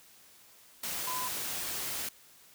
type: tone in noise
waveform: sine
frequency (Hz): 1009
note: B5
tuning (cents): +37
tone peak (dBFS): -35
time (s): 1.07-1.28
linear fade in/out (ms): 5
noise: white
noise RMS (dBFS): -36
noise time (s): 0.83-2.09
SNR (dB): -2
effects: white hiss -58 dBFS RMS until 2.54 s + high-pass 60 Hz 12 dB/octave